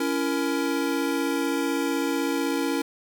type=chord; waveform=square; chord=A# diminished; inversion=first; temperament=just; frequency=279.7 / 335.6 / 466.2 Hz; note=C#4 / E4 / A#4; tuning=+16 / +31 / 0 cents; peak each=-27 / -29 / -31 dBFS; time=0-2.82 s; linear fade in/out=5 ms; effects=none